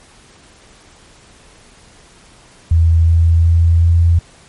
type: tone with pitch steps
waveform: sine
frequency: 82.41 / 83.08 / 83.75 / 84.43 Hz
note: E2 / E2 / E2 / E2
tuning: 0 / +14 / +28 / +42 cents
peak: -7 dBFS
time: 2.71-4.19 s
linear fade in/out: 5 ms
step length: 370 ms
effects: pink hiss -45 dBFS RMS until 4.48 s + MP3 48 kbps